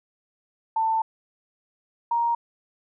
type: tone pair in turn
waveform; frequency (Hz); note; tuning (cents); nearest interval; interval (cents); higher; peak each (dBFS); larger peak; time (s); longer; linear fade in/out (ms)
sine; 891 / 937.3; A5 / A#5; +22 / +9; minor second; 87; second; -20 / -20; neither; 0.76-1.02 / 2.11-2.35; first; 5
effects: none